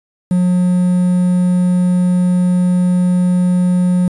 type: tone with quantisation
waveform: triangle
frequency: 180 Hz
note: F#3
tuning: 47 cents flat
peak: -8 dBFS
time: 0.31-4.08 s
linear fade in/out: 2 ms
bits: 6
effects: resampled to 22050 Hz